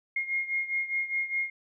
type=beating tone pair; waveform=sine; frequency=2139 / 2143.9 Hz; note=C7 / C7; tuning=+38 / +42 cents; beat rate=4.9 Hz; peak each=-29 / -33 dBFS; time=0.16-1.5 s; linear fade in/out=5 ms; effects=none